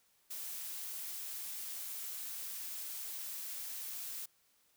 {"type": "noise", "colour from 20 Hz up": "blue", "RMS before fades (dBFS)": -43, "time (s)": [0.3, 4.26], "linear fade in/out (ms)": 10, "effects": ["white hiss -72 dBFS RMS until 4.76 s"]}